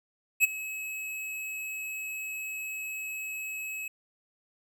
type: tone with ADSR envelope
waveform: square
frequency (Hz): 2572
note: E7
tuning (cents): -43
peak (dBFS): -17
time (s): 0.4-3.88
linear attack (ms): 40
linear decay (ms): 17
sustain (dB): -18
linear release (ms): 4
effects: none